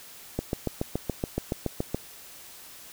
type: click train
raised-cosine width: 2 ms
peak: -13 dBFS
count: 12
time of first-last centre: 0.39-1.946 s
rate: 7.07 Hz
effects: white hiss -47 dBFS RMS until 2.92 s